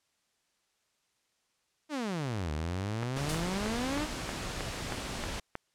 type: exponential two-way sweep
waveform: sawtooth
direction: down then up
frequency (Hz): 318.2 to 73.42 to 318.2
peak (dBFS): -28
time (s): 1.89-4.08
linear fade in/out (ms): 50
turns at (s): 2.52
type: click train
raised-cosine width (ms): 0.5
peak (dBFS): -20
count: 9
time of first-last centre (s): 3.03-5.554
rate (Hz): 3.17
type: noise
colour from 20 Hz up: pink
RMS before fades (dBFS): -37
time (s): 3.16-5.4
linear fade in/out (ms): 5
type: noise with exponential decay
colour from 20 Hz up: blue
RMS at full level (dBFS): -30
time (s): 3.29-3.6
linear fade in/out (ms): 2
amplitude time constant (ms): 67
effects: white hiss -75 dBFS RMS until 5.74 s + low-pass 8000 Hz 12 dB/octave